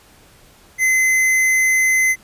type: tone with hard clipping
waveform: sine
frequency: 2050 Hz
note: C7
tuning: 36 cents flat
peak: -14 dBFS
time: 0.78-2.16 s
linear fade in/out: 50 ms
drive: 16 dB
effects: pink hiss -49 dBFS RMS until 2.23 s + resampled to 32000 Hz